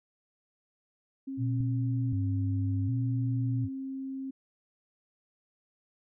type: tone with pitch glide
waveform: sine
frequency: 269.1 to 267.2 Hz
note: C4 to C4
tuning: +49 to +36 cents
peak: -34 dBFS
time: 1.27-4.31 s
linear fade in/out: 10 ms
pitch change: -13 cents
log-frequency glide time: 1.91-3.72 s
type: tone with vibrato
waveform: sine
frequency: 110 Hz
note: A2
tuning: in tune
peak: -27 dBFS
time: 1.37-3.69 s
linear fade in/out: 50 ms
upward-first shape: square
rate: 0.66 Hz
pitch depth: 150 cents each way
type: clicks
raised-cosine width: 5 ms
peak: -29 dBFS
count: 2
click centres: 1.606 / 2.127 s
effects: none